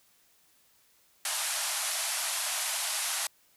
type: band-pass noise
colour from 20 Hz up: white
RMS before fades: -32 dBFS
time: 1.25-3.27 s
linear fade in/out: 2 ms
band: 600 to 12000 Hz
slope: 96 dB/octave
effects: white hiss -65 dBFS RMS until 3.56 s